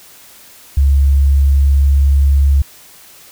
sine tone with pitch glide, 69.3 to 69.7 Hz, C#2 to C#2, 0 to +10 cents, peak -7 dBFS, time 0.77-2.62 s, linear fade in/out 5 ms, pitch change +10 cents, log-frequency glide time 1.46-2.23 s, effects white hiss -41 dBFS RMS until 3.31 s

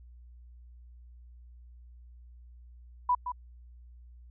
sine tone with echo, 987.8 Hz, B5, in tune, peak -22 dBFS, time 3.09-3.15 s, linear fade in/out 5 ms, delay 170 ms, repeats 1, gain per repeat -9 dB, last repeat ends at 3.32 s, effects added 60 Hz sine -49 dBFS peak until 4.3 s

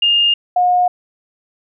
sine tone pair in turn, 2825 / 719.8 Hz, F7 / F#5, +19 / -48 cents, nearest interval 2 octaves, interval 2367 cents, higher first, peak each -10 dBFS, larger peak neither, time 0.02-0.34 / 0.56-0.88 s, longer neither, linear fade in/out 5 ms, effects none

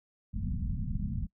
pink low-pass noise, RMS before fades -33 dBFS, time 0.33-1.27 s, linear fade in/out 20 ms, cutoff 240 Hz, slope 96 dB/octave, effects noise-tail reverb RT60 0.1 s tail -24 dB re dry

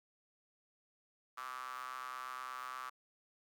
sawtooth tone with high-pass filter, 128.4 Hz, C3, 32 cents flat, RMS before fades -45 dBFS, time 1.37-2.9 s, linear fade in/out 10 ms, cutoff 1200 Hz, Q 8.2, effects none

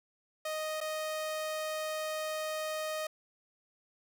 sawtooth tone with dropouts, 622.3 Hz, D#5, in tune, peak -30 dBFS, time 0.45-3.07 s, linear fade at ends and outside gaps 5 ms, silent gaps 0.805-0.811 s, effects none

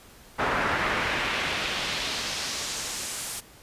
brown noise with band-pass filter sweep, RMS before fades -29 dBFS, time 0.38-3.41 s, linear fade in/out 20 ms, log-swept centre 1300 to 10000 Hz, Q 1.3, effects pink hiss -51 dBFS RMS until 3.62 s + resampled to 32000 Hz

